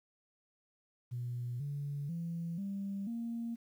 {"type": "tone with pitch steps", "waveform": "sine", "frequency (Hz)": [121.7, 143.06, 168.18, 197.7, 232.4], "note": ["B2", "D3", "E3", "G3", "A#3"], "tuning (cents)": [-25, -45, 35, 15, -5], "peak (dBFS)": -35, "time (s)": [1.11, 3.56], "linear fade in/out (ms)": 20, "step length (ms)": 490, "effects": ["tanh soft clip ceiling -31 dBFS", "11-bit"]}